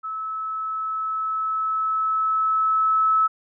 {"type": "tone with level ramp", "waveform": "sine", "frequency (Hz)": 1300, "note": "E6", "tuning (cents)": -24, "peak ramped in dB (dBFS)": [-27, -15], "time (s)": [0.03, 3.28], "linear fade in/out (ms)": 20, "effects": []}